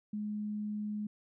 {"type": "tone", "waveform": "sine", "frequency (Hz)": 210, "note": "G#3", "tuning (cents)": 19, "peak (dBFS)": -34, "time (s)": [0.13, 1.07], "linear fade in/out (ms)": 5, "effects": []}